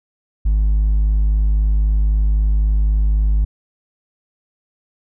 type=tone with hard clipping; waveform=triangle; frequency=51.91 Hz; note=G#1; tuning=in tune; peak=-11 dBFS; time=0.45-3.45 s; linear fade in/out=10 ms; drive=1 dB; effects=none